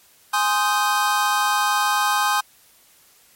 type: chord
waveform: square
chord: Ab major seventh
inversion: none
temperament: equal with one note detuned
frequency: 830.6 / 1046.5 / 1244.5 / 1555.4 Hz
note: Ab5 / C6 / Eb6 / G6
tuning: 0 / 0 / 0 / -14 cents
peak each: -23 / -24 / -24 / -25 dBFS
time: 0.33-2.41 s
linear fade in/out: 10 ms
effects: white hiss -54 dBFS RMS until 3.35 s + MP3 64 kbps